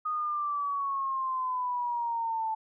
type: exponential sweep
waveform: sine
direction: down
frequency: 1244.5 to 877 Hz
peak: -28 dBFS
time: 0.05-2.55 s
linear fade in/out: 10 ms
effects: none